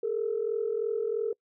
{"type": "tone pair together", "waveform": "sine", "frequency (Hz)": [415.3, 458.3], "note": ["G#4", "A#4"], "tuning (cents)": [0, -29], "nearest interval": "major second", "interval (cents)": 171, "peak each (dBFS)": [-30, -28], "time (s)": [0.03, 1.33], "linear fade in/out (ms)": 5, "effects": ["noise-tail reverb RT60 0.1 s tail -26 dB re dry", "tanh soft clip ceiling -19 dBFS"]}